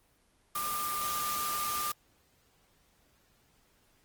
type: tone in noise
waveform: sine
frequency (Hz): 1197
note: D6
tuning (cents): +33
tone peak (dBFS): -33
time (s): 0.55-1.92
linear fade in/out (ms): 5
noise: white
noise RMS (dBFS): -36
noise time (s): 0.55-1.92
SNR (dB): 0
effects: pink hiss -68 dBFS RMS until 4.04 s + Opus 24 kbps